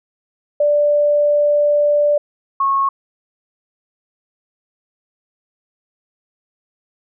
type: tone pair in turn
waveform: sine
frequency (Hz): 587.3 / 1094.7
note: D5 / C#6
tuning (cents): 0 / -22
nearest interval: major seventh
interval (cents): 1078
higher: second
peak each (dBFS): -11 / -13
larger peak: first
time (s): 0.6-2.18 / 2.6-2.89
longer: first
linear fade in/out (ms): 5
effects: none